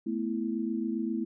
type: chord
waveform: sine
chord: A suspended second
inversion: none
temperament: just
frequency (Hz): 220 / 247.5 / 330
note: A3 / B3 / E4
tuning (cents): 0 / +4 / +2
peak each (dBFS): -32 / -34 / -33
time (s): 0.06-1.25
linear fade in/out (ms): 10
effects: none